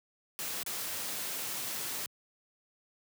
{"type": "noise with dropouts", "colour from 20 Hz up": "white", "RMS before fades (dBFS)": -37, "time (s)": [0.39, 2.06], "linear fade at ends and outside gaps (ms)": 0, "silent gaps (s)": [0.631, 0.663], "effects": ["high-pass 100 Hz 12 dB/octave"]}